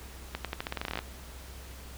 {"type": "accelerating click train", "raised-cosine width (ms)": 0.3, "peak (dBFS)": -16, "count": 15, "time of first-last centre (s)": [0.35, 0.99], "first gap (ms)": 97, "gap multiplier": 0.87, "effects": ["added 64 Hz sine -45 dBFS peak until 1.97 s", "pink hiss -49 dBFS RMS until 1.97 s"]}